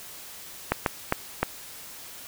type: clicks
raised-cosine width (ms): 0.5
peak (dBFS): -6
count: 4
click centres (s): 0.72 / 0.862 / 1.124 / 1.43
effects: white hiss -43 dBFS RMS until 2.27 s